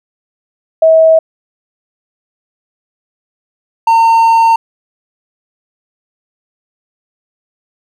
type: tone pair in turn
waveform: sine / triangle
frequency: 644 / 910.8 Hz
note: E5 / A#5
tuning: -41 / -40 cents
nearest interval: tritone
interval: 601 cents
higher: second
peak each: -3 dBFS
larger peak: neither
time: 0.82-1.19 / 3.87-4.56 s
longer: second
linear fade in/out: 5 ms
effects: none